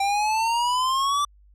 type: exponential sweep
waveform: square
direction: up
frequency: 784 to 1172 Hz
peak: -21 dBFS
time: 0-1.25 s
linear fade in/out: 5 ms
effects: added 50 Hz sine -51 dBFS peak until 1.54 s + low-pass 9000 Hz 12 dB/octave